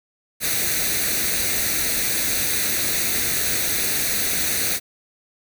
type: noise with comb filter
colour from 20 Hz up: white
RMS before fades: -22 dBFS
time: 0.4-4.8 s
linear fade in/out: 50 ms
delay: 0.48 ms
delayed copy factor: +0.65
effects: none